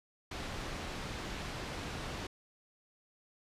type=low-pass noise; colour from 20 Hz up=pink; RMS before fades=-41 dBFS; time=0.31-2.27 s; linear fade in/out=5 ms; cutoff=5000 Hz; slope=12 dB/octave; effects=resampled to 32000 Hz